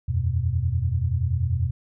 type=chord; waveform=sine; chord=E suspended second; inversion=none; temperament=just; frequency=82.41 / 92.71 / 123.61 Hz; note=E2 / F#2 / B2; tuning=0 / +4 / +2 cents; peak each=-25 dBFS; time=0.08-1.71 s; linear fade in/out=10 ms; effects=none